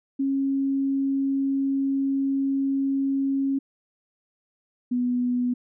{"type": "tone pair in turn", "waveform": "sine", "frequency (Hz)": [272.9, 246.5], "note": ["C#4", "B3"], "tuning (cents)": [-27, -3], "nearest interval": "major second", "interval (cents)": 176, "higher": "first", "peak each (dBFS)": -21, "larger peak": "neither", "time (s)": [[0.19, 3.59], [4.91, 5.54]], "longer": "first", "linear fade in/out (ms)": 10, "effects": []}